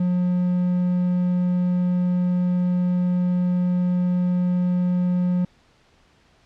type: tone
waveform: triangle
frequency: 179.2 Hz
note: F3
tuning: 45 cents sharp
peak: -16 dBFS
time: 0-5.45 s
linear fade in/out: 5 ms
effects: pink hiss -58 dBFS RMS until 6.45 s + low-pass 5000 Hz 12 dB/octave